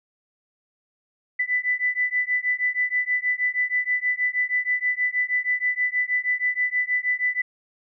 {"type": "beating tone pair", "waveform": "sine", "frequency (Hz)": [1988, 1994.3], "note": ["B6", "B6"], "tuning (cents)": [11, 16], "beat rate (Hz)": 6.3, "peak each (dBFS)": -24, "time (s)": [1.39, 7.42], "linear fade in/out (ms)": 10, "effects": []}